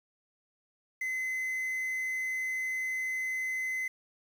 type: tone with quantisation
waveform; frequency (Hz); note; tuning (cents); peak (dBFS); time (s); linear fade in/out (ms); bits
triangle; 2043; C7; -42; -29; 1.01-3.88; 5; 9
effects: none